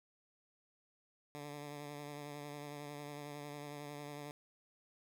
10% pulse tone with vibrato, 146 Hz, D3, 10 cents flat, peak -37 dBFS, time 1.35-4.31 s, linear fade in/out 0 ms, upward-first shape triangle, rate 11 Hz, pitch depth 31 cents each way, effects none

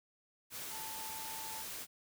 sine tone in noise, 883 Hz, A5, 6 cents sharp, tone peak -47 dBFS, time 0.69-1.65 s, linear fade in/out 50 ms, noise white, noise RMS -44 dBFS, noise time 0.5-1.87 s, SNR -6 dB, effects none

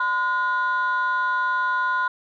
sine tone pair together, 1020 / 1442.5 Hz, C6 / F#6, -44 / -44 cents, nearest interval tritone, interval 600 cents, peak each -21 dBFS, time 0-2.08 s, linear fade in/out 5 ms, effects tanh soft clip ceiling -16 dBFS

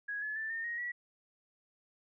sine tone with pitch steps, 1661.2 / 1712.8 / 1766.1 / 1821 / 1877.6 / 1936 Hz, G#6 / A6 / A6 / A#6 / A#6 / B6, 0 / -47 / +6 / -41 / +12 / -35 cents, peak -35 dBFS, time 0.08-0.92 s, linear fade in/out 10 ms, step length 140 ms, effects none

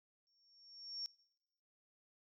sine tone with exponential growth, 5500 Hz, F8, 27 cents flat, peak -38 dBFS, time 0.27-1.06 s, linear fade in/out 0 ms, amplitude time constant 170 ms, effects noise-tail reverb RT60 1.0 s tail -26 dB re dry

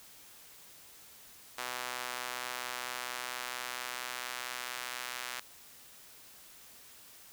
sawtooth tone with high-pass filter sweep, 124.4 Hz, B2, 13 cents sharp, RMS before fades -40 dBFS, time 1.58-5.4 s, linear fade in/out 5 ms, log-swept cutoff 1000 to 1500 Hz, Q 0.83, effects white hiss -55 dBFS RMS until 7.32 s

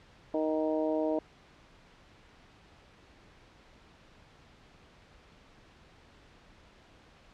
harmonic tone, 156.2 Hz, D#3, 7 cents sharp, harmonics 2 / 3 / 4 / 5 / 6, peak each -31 / -34 / -31 / -43 / -42 dBFS, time 0.34-1.19 s, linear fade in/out 2 ms, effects pink hiss -58 dBFS RMS until 7.33 s + low-pass 4000 Hz 12 dB/octave

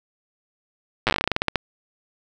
slowing click train, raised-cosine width 0.3 ms, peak -3 dBFS, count 17, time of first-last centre 1.07-1.557 s, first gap 8 ms, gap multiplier 1.16, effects none

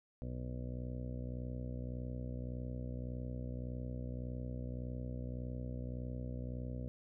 harmonic tone, 61.74 Hz, B1, in tune, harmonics 1 / 2 / 3 / 4 / 5 / 6 / 7 / 8 / 9 / 10, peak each -43 / -43 / -52 / -47 / -57 / -61 / -64 / -53 / -56 / -59 dBFS, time 0.22-6.88 s, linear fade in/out 0 ms, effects none

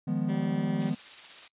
triangle chord, F half-diminished seventh, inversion third, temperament equal, 155.56 / 174.61 / 207.7 / 246.9 Hz, Eb3 / F3 / Ab3 / Cb4, 0 / 0 / 0 / 0 cents, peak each -30 dBFS, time 0.07-0.95 s, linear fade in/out 10 ms
15% pulse tone, 192.9 Hz, G3, 28 cents flat, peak -30 dBFS, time 0.28-0.91 s, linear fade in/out 20 ms
blue noise with tremolo, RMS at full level -38 dBFS, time 0.8-1.48 s, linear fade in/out 5 ms, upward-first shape square, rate 16 Hz, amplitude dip 25%
effects noise-tail reverb RT60 0.1 s tail -23 dB re dry + resampled to 8000 Hz

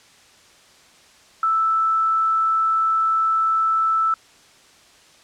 sine tone, 1318.5 Hz, E6, in tune, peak -16 dBFS, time 1.43-4.14 s, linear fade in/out 2 ms, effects white hiss -51 dBFS RMS until 5.23 s + low-pass 7000 Hz 12 dB/octave

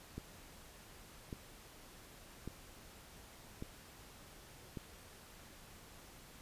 click train, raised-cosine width 3 ms, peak -30 dBFS, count 5, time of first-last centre 0.18-4.772 s, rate 0.871 Hz, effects pink hiss -57 dBFS RMS until 6.41 s + resampled to 32000 Hz

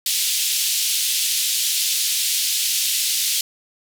pink band-pass noise, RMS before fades -21 dBFS, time 0.06-3.41 s, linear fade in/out 2 ms, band 3100 to 15000 Hz, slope 24 dB/octave, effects none

